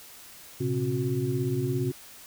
sine tone cluster, 115.6 / 132.8 / 268 / 363.3 Hz, A#2 / C3 / C4 / F#4, -14 / +26 / +42 / -32 cents, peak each -33 / -28 / -33 / -30 dBFS, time 0.6-1.92 s, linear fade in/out 10 ms, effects white hiss -48 dBFS RMS until 2.26 s

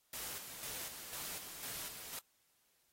white noise with tremolo, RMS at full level -44 dBFS, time 0.13-2.19 s, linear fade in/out 2 ms, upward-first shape square, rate 2 Hz, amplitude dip 45%, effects white hiss -75 dBFS RMS until 2.92 s + AAC 48 kbps

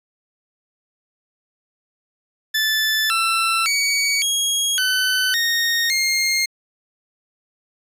20% pulse tone with pitch steps, 1749 / 1340 / 2257 / 3289 / 1512 / 1855 / 2126 Hz, A6 / E6 / C#7 / G#7 / F#6 / A#6 / C7, -11 / +28 / +31 / -18 / +37 / -9 / +27 cents, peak -12 dBFS, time 2.54-6.46 s, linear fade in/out 10 ms, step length 560 ms, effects resampled to 32000 Hz

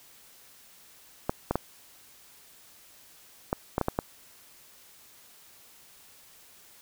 clicks, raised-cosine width 1 ms, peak -11 dBFS, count 8, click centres 1.295 / 1.51 / 1.556 / 3.529 / 3.781 / 3.813 / 3.884 / 3.989 s, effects white hiss -55 dBFS RMS until 6.81 s

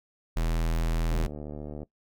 square tone, 41.02 Hz, E1, 8 cents flat, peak -25 dBFS, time 0.36-1.27 s, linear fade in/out 10 ms
click train, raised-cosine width 2 ms, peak -25 dBFS, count 54, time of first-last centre 1.12-1.831 s, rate 74.5 Hz
effects noise-tail reverb RT60 0.1 s tail -19 dB re dry

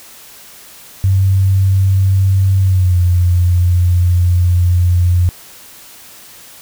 sine tone with pitch glide, 96 to 88.54 Hz, G2 to F2, -36 to +24 cents, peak -8 dBFS, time 1.04-5.29 s, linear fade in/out 0 ms, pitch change -140 cents, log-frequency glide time 2.61-3 s, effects white hiss -38 dBFS RMS until 6.61 s

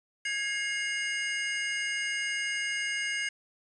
square tone cluster, 1652 / 2143 / 2852 Hz, G#6 / C7 / F7, -10 / +41 / +36 cents, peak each -35 / -33 / -37 dBFS, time 0.25-3.29 s, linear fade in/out 5 ms, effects resampled to 22050 Hz + 9-bit

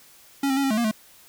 square tone with pitch steps, 277.1 / 266.6 / 277.4 / 270.2 / 214.9 / 236 / 215.9 Hz, C#4 / C4 / C#4 / C#4 / A3 / A#3 / A3, -1 / +33 / +1 / -44 / -41 / +22 / -33 cents, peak -21 dBFS, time 0.43-0.913 s, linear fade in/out 5 ms, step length 69 ms, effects white hiss -52 dBFS RMS until 1.28 s

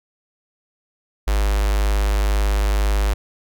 square tone with notch filter, 51 Hz, G#1, 31 cents flat, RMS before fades -18 dBFS, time 1.27-3.14 s, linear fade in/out 10 ms, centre 180 Hz, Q 0.53, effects none

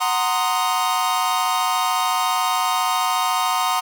45% pulse chord, C half-diminished seventh, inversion second, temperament equal, 740 / 932.3 / 1046.5 / 1244.5 Hz, Gb5 / Bb5 / C6 / Eb6, 0 / 0 / 0 / 0 cents, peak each -24 dBFS, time 0-3.81 s, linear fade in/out 20 ms, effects none

